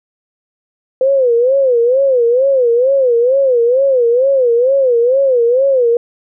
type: tone with vibrato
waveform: sine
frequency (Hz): 507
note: B4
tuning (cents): +45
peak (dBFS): -8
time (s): 1.01-5.97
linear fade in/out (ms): 2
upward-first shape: sine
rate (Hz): 2.2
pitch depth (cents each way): 150
effects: none